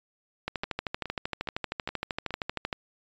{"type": "two click trains", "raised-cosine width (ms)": 0.3, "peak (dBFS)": [-19, -14], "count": [5, 30], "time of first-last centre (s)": [[0.64, 2.307], [0.48, 2.728]], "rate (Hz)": [2.4, 12.9], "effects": ["resampled to 16000 Hz"]}